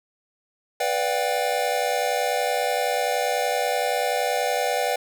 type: chord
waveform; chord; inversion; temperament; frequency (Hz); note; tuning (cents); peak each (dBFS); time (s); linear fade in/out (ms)
square; G dominant seventh; first; equal with one note detuned; 493.9 / 587.3 / 713.5 / 784; B4 / D5 / F5 / G5; 0 / 0 / +37 / 0; -28; 0.8-4.96; 5
effects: none